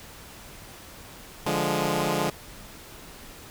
10% pulse chord, D diminished, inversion none, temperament equal, 146.83 / 174.61 / 207.7 Hz, D3 / F3 / Ab3, 0 / 0 / 0 cents, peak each -20 dBFS, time 1.46-2.3 s, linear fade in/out 5 ms, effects pink hiss -45 dBFS RMS until 3.5 s

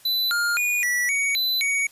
square tone with pitch steps, 3996 / 1410 / 2450 / 1950 / 2243 / 4010 / 2243 Hz, B7 / F6 / D#7 / B6 / C#7 / B7 / C#7, +20 / +16 / -27 / -23 / +20 / +26 / +20 cents, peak -21 dBFS, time 0.05-1.87 s, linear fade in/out 5 ms, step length 260 ms, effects white hiss -52 dBFS RMS until 1.91 s + resampled to 32000 Hz

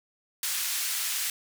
white band-pass noise, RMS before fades -30 dBFS, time 0.43-1.3 s, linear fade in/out 2 ms, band 1600 to 15000 Hz, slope 12 dB/octave, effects none

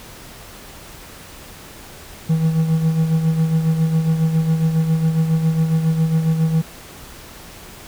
triangle tone with tremolo, 160.8 Hz, E3, 43 cents flat, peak -10 dBFS, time 2.29-6.62 s, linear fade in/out 10 ms, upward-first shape sine, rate 7.3 Hz, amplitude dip 55%, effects pink hiss -39 dBFS RMS until 7.87 s

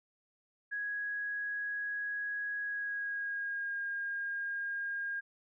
sine tone with pitch glide, 1661.2 to 1618.6 Hz, G#6 to G#6, 0 to -45 cents, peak -34 dBFS, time 0.71-5.21 s, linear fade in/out 20 ms, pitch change -45 cents, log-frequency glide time 2.61-3.8 s, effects none

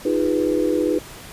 sine chord, F half-diminished seventh, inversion third, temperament equal with one note detuned, 311.1 / 349.2 / 408.6 / 493.9 Hz, Eb4 / F4 / Ab4 / Cb5, 0 / 0 / -28 / 0 cents, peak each -21 / -23 / -24 / -23 dBFS, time 0.05-0.99 s, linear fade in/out 5 ms, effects pink hiss -39 dBFS RMS until 1.32 s + resampled to 32000 Hz

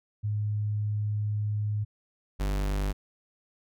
sine / 45% pulse tone pair in turn, 105 / 49.37 Hz, G#2 / G1, +19 / +13 cents, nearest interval octave + minor second, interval 1306 cents, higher first, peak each -26 dBFS, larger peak neither, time 0.23-1.85 / 2.39-2.93 s, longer first, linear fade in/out 20 ms, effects none

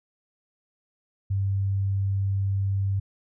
sine tone, 98 Hz, G2, in tune, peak -22 dBFS, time 1.3-3 s, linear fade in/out 10 ms, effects none

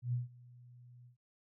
sine tone with ADSR envelope, 122.4 Hz, B2, 15 cents flat, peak -30 dBFS, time 0.02-1.17 s, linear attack 110 ms, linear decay 150 ms, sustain -24 dB, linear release 110 ms, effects none

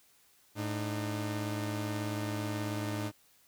sawtooth tone pair together, 107.2 / 303.2 Hz, A2 / D#4, -45 / -45 cents, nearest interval octave + tritone, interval 1800 cents, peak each -31 / -33 dBFS, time 0.55-3.12 s, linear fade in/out 50 ms, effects white hiss -65 dBFS RMS until 3.47 s

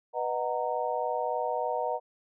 sine chord, B major seventh, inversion none, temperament just, 493.9 / 617.4 / 740.8 / 926 Hz, B4 / D#5 / F#5 / A#5, 0 / -14 / +2 / -12 cents, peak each -33 / -33 / -33 / -33 dBFS, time 0.13-2 s, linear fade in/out 50 ms, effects none

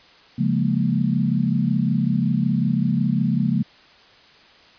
sine chord, Bb minor seventh, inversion first, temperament equal, 138.59 / 174.61 / 207.7 / 233.1 Hz, Db3 / F3 / Ab3 / Bb3, 0 / 0 / 0 / 0 cents, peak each -23 dBFS, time 0.38-3.63 s, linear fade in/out 10 ms, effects white hiss -50 dBFS RMS until 4.78 s + resampled to 11025 Hz

